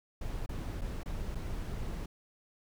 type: noise with dropouts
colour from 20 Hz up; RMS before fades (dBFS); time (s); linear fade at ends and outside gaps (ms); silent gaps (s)
brown; -37; 0.21-2.06; 5; 0.462-0.49 / 0.812-0.816 / 1.033-1.058 / 1.349-1.353
effects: none